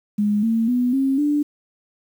sine tone with pitch steps, 207.7 / 226.5 / 247 / 269.4 / 293.7 Hz, G#3 / A#3 / B3 / C#4 / D4, 0 / -50 / 0 / -49 / 0 cents, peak -16 dBFS, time 0.18-1.43 s, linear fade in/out 10 ms, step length 250 ms, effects 8-bit

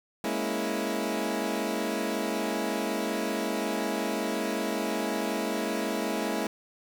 20% pulse chord, A# half-diminished seventh, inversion third, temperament equal, 207.7 / 233.1 / 277.2 / 329.6 Hz, G#3 / A#3 / C#4 / E4, 0 / 0 / 0 / 0 cents, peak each -28 / -29 / -30 / -28 dBFS, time 0.24-6.47 s, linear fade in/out 2 ms, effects 9-bit

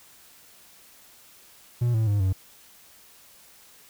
triangle tone with pitch steps, 120.4 / 111.05 / 102.42 / 94.46 Hz, B2 / A2 / G#2 / F#2, -44 / +16 / -24 / +36 cents, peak -18 dBFS, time 1.81-2.33 s, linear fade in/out 10 ms, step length 130 ms, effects white hiss -53 dBFS RMS until 3.89 s

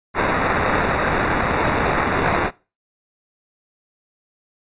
white noise with sample-and-hold, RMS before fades -19 dBFS, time 0.14-2.51 s, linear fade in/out 50 ms, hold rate 3150 Hz, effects noise-tail reverb RT60 0.3 s tail -21 dB re dry + resampled to 8000 Hz

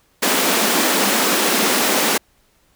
pink high-pass noise, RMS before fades -17 dBFS, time 0.22-2.18 s, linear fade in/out 10 ms, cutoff 200 Hz, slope 48 dB/octave, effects pink hiss -59 dBFS RMS until 2.75 s

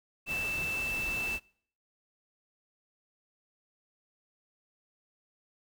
sine tone in noise, 2649 Hz, E7, 8 cents sharp, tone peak -31 dBFS, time 0.26-1.4 s, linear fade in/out 50 ms, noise pink, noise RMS -41 dBFS, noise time 0.26-1.4 s, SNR +7 dB, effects noise-tail reverb RT60 0.6 s tail -24 dB re dry

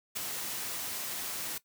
white noise with ADSR envelope, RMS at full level -33 dBFS, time 0.15-1.58 s, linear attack 19 ms, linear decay 10 ms, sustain -4 dB, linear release 4 ms, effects noise-tail reverb RT60 0.1 s tail -17 dB re dry + high-pass 100 Hz 12 dB/octave

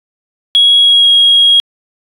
sine tone with pitch glide, 3322 to 3286 Hz, G#7 to G#7, 0 to -19 cents, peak -3 dBFS, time 0.55-1.6 s, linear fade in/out 0 ms, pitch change -19 cents, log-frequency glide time 0.79-1.1 s, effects tanh soft clip ceiling 0 dBFS

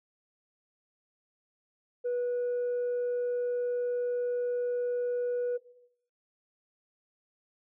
sine tone, 488.3 Hz, B4, 20 cents flat, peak -26 dBFS, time 2.04-5.58 s, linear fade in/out 20 ms, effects noise-tail reverb RT60 0.8 s tail -18 dB re dry + tanh soft clip ceiling -26 dBFS

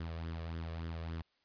sawtooth tone with flanger, 82.41 Hz, E2, in tune, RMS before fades -41 dBFS, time 0-1.22 s, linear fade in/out 5 ms, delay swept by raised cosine 0.59 to 1.79 ms, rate 3.5 Hz, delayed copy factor +0.55, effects white hiss -75 dBFS RMS until 1.44 s + resampled to 11025 Hz

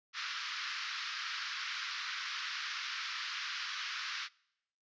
pink band-pass noise, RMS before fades -40 dBFS, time 0.13-4.29 s, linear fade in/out 50 ms, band 1200 to 5500 Hz, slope 48 dB/octave, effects noise-tail reverb RT60 0.8 s tail -25 dB re dry + resampled to 16000 Hz

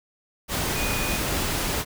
sine tone in noise, 2471 Hz, D#7, 13 cents flat, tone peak -31 dBFS, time 0.74-1.2 s, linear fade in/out 50 ms, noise pink, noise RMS -26 dBFS, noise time 0.48-1.85 s, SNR -8 dB, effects none

